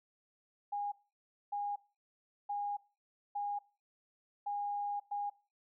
sine tone bursts at uneven times, 817 Hz, G#5, 29 cents flat, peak -34 dBFS, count 6, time 0.72-0.92 / 1.52-1.76 / 2.49-2.77 / 3.35-3.59 / 4.46-5 / 5.11-5.3 s, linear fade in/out 10 ms, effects noise-tail reverb RT60 0.3 s tail -19 dB re dry

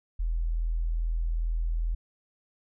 sine tone, 41.2 Hz, E1, in tune, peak -25 dBFS, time 0.19-1.95 s, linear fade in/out 10 ms, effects none

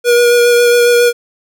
square tone with vibrato, 480 Hz, B4, 49 cents flat, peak -7 dBFS, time 0.04-1.13 s, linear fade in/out 50 ms, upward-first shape sine, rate 7.3 Hz, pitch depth 13 cents each way, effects none

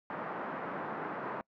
white band-pass noise, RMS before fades -39 dBFS, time 0.1-1.41 s, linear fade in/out 0 ms, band 150 to 1400 Hz, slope 24 dB/octave, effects noise-tail reverb RT60 0.1 s tail -26 dB re dry

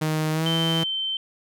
sawtooth tone with pitch glide, 155.9 to 163.84 Hz, D#3 to E3, +4 to -10 cents, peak -18 dBFS, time 0.01-0.84 s, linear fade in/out 10 ms, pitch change +86 cents, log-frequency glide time 0.32-0.48 s
sine tone, 3100 Hz, G7, 20 cents flat, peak -24 dBFS, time 0.46-1.17 s, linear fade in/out 2 ms
effects none

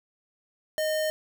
sine tone with sample-and-hold, 622 Hz, D#5, 1 cent flat, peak -24 dBFS, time 0.78-1.1 s, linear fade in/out 0 ms, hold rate 2450 Hz, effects none

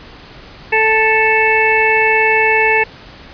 harmonic tone, 440 Hz, A4, in tune, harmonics 1 / 2 / 4 / 5 / 6, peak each -16 / -16 / -16 / -16 / -16 dBFS, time 0.72-2.84 s, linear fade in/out 10 ms, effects pink hiss -37 dBFS RMS until 3.33 s + resampled to 11025 Hz

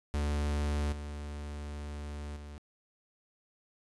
45% pulse tone with level steps, 73.42 Hz, D2, in tune, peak -29 / -38 / -43 dBFS, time 0.14-2.58 s, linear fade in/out 0 ms, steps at 0.92 / 2.36 s, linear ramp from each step 5 ms, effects resampled to 24000 Hz + 11-bit

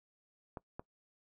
clicks, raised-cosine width 1 ms, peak -28 dBFS, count 2, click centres 0.572 / 0.795 s, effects noise-tail reverb RT60 0.1 s tail -22 dB re dry

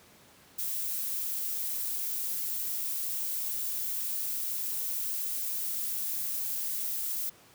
violet noise, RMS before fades -33 dBFS, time 0.58-7.3 s, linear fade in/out 10 ms, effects pink hiss -57 dBFS RMS until 7.54 s + high-pass 100 Hz 12 dB/octave

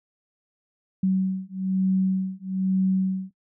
sine beating tone pair, 188.4 / 189.5 Hz, F#3 / F#3, +32 / +42 cents, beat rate 1.1 Hz, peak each -24 dBFS, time 1.03-3.31 s, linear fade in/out 5 ms, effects noise-tail reverb RT60 0.1 s tail -19 dB re dry

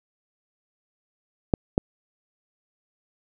clicks, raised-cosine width 2 ms, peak -5 dBFS, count 2, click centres 1.538 / 1.779 s, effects none

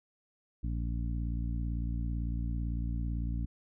harmonic tone, 57.9 Hz, A#1, 11 cents flat, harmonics 1 / 2 / 3 / 4 / 5, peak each -32 / -38 / -42 / -44 / -46 dBFS, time 0.63-3.46 s, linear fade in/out 10 ms, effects none

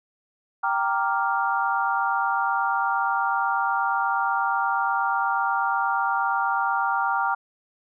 sine chord, G minor seventh, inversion none, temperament equal, 784 / 932.3 / 1174.7 / 1396.9 Hz, G5 / Bb5 / D6 / F6, 0 / 0 / 0 / 0 cents, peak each -26 / -26 / -28 / -26 dBFS, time 0.63-7.35 s, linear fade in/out 10 ms, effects none

